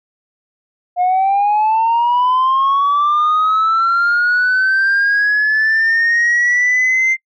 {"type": "linear sweep", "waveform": "sine", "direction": "up", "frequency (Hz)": [710, 2093], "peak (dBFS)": -9, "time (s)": [0.96, 7.17], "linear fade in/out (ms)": 50, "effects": ["noise-tail reverb RT60 0.1 s tail -26 dB re dry", "tanh soft clip ceiling -9 dBFS"]}